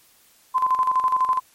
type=tone with tremolo; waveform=sine; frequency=1028 Hz; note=C6; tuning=31 cents flat; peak=-15 dBFS; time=0.54-1.4 s; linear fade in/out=20 ms; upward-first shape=square; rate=12 Hz; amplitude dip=60%; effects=white hiss -56 dBFS RMS until 1.54 s + MP3 64 kbps